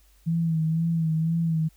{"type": "tone with vibrato", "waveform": "sine", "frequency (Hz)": 162.7, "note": "E3", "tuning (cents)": -22, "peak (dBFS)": -21, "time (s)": [0.26, 1.69], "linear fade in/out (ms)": 20, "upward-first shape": "sine", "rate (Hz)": 2, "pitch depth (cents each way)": 47, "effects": ["added 50 Hz sine -56 dBFS peak until 1.76 s", "white hiss -63 dBFS RMS until 1.76 s"]}